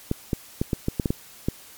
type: clicks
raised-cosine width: 3 ms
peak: -9 dBFS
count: 9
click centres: 0.114 / 0.332 / 0.615 / 0.732 / 0.884 / 0.998 / 1.058 / 1.105 / 1.485 s
effects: white hiss -47 dBFS RMS until 1.77 s + MP3 96 kbps